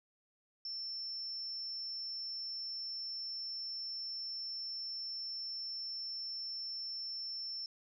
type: tone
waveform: sine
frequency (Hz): 5370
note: E8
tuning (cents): +31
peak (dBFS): -39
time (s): 0.65-7.66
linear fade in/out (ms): 2
effects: none